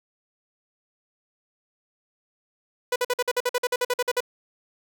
sawtooth tone bursts, 493.9 Hz, B4, in tune, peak -17 dBFS, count 15, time 2.92-4.205 s, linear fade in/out 5 ms, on 39 ms, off 50 ms, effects none

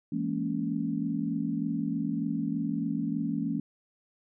sine chord, A# half-diminished seventh, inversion second, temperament just, 167.82 / 209.8 / 233.1 / 279.7 Hz, E3 / G#3 / A#3 / C#4, +31 / +18 / 0 / +16 cents, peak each -34 / -34 / -33 / -32 dBFS, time 0.12-3.6 s, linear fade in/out 5 ms, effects none

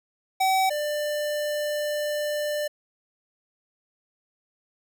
square tone pair in turn, 762 / 594.5 Hz, G5 / D5, -49 / +21 cents, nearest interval major third, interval 430 cents, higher first, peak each -20 / -26 dBFS, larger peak first, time 0.4-0.7 / 0.7-2.68 s, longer second, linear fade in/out 10 ms, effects none

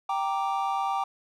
triangle chord, G minor, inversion none, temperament equal, 784 / 932.3 / 1174.7 Hz, G5 / Bb5 / D6, 0 / 0 / 0 cents, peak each -26 / -30 / -29 dBFS, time 0.09-1.04 s, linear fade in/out 5 ms, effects none

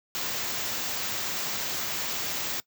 white band-stop noise, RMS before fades -31 dBFS, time 0.15-2.6 s, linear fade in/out 0 ms, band 7800 to 14000 Hz, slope 96 dB/octave, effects noise-tail reverb RT60 0.1 s tail -21 dB re dry + high-pass 80 Hz 12 dB/octave

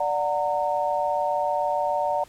sine chord, D augmented, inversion none, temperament just, 587.3 / 734.2 / 917.7 Hz, D5 / F#5 / A#5, 0 / -14 / -27 cents, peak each -26 dBFS, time 0-2.24 s, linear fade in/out 5 ms, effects pink hiss -52 dBFS RMS until 2.28 s + low-pass 12000 Hz 12 dB/octave

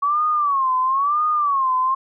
sine tone with vibrato, 1121 Hz, C#6, 19 cents sharp, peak -16 dBFS, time 0.02-1.95 s, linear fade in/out 10 ms, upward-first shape sine, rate 1 Hz, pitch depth 160 cents each way, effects none

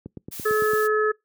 click train, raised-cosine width 3 ms, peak -21 dBFS, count 7, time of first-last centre 0.06-0.734 s, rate 8.9 Hz
blue noise, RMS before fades -36 dBFS, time 0.31-0.88 s, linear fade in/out 20 ms
harmonic tone, 428.8 Hz, A4, 45 cents flat, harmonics 1 / 3 / 4, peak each -20 / -25 / -26 dBFS, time 0.45-1.12 s, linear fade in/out 10 ms
effects noise-tail reverb RT60 0.2 s tail -26 dB re dry + high-pass 100 Hz 12 dB/octave

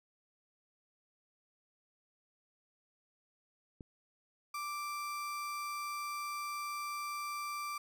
click, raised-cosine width 3 ms, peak -34 dBFS, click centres 3.808 s
35% pulse tone, 1174.7 Hz, D6, in tune, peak -36 dBFS, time 4.54-7.78 s, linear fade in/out 5 ms
effects none

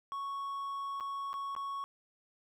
triangle tone with dropouts, 1108.7 Hz, C#6, in tune, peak -34 dBFS, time 0.12-1.84 s, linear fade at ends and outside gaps 0 ms, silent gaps 1-1.007 / 1.331-1.34 / 1.551-1.564 s, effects none

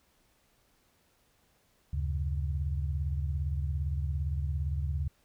sine tone cluster, 74.2 / 91.7 / 136.6 Hz, D2 / F#2 / C#3, +18 / -15 / -25 cents, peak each -30 / -38 / -36 dBFS, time 1.93-5.08 s, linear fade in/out 5 ms, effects pink hiss -69 dBFS RMS until 5.24 s

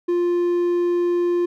triangle tone, 350 Hz, F4, 4 cents sharp, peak -15 dBFS, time 0.08-1.46 s, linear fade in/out 10 ms, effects none

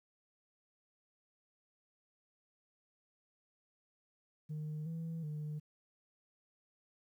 sine tone with pitch steps, 152.9 / 164 / 151.1 Hz, D#3 / E3 / D3, -30 / -9 / +50 cents, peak -36 dBFS, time 4.49-5.6 s, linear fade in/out 20 ms, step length 370 ms, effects tanh soft clip ceiling -37 dBFS + 12-bit

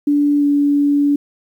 sine tone with pitch glide, 290 to 287.2 Hz, D4 to D4, -22 to -39 cents, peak -11 dBFS, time 0.07-1.16 s, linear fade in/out 5 ms, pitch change -17 cents, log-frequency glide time 0.39-0.44 s, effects 8-bit

